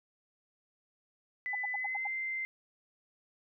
sine tone with pitch glide, 2000 to 2081 Hz, B6 to C7, +21 to -10 cents, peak -33 dBFS, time 1.46-2.45 s, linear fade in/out 0 ms, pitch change +69 cents, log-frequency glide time 1.72-2.07 s
sine tone bursts, 816 Hz, G#5, 31 cents flat, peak -34 dBFS, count 6, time 1.53-2.072 s, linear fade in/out 5 ms, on 22 ms, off 82 ms
effects none

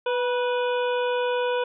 harmonic tone with a mistuned harmonic, 493.9 Hz, B4, in tune, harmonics 1 / 2 / 3 / 5 / 6 / 7, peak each -23 / -29 / -33 / -37 / -39 / -40 dBFS, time 0.06-1.64 s, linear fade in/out 5 ms, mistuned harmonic 2, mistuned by -33 cents, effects none

